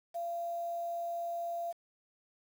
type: tone with quantisation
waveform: sine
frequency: 684 Hz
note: F5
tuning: 36 cents flat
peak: -34 dBFS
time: 0.14-1.73 s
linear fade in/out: 20 ms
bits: 9
effects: none